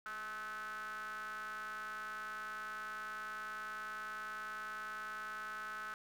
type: ring-modulated tone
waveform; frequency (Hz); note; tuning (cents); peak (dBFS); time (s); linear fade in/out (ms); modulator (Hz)
square; 110; A2; 0; -40; 0.06-5.94; 0; 1400
effects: none